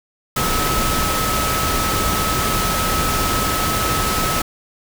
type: tone in noise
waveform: sine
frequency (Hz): 1292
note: E6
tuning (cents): -35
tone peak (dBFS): -22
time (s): 0.36-4.42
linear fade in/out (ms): 5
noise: pink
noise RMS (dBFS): -20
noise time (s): 0.36-4.42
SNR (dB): -5
effects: none